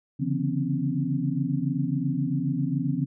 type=tone cluster; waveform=sine; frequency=138.8 / 146.2 / 169.8 / 250.8 / 273.7 Hz; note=C#3 / D3 / F3 / B3 / C#4; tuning=+3 / -7 / -48 / +27 / -22 cents; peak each=-30 dBFS; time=0.19-3.06 s; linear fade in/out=20 ms; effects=none